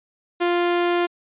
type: tone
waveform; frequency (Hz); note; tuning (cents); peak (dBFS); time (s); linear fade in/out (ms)
sawtooth; 349.2; F4; 0; -14; 0.4-1.07; 20
effects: resampled to 8000 Hz